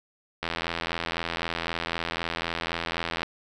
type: click train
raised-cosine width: 0.3 ms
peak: -12 dBFS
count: 236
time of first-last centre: 0.43-3.231 s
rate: 83.9 Hz
effects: none